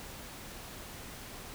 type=silence; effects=pink hiss -46 dBFS RMS until 1.54 s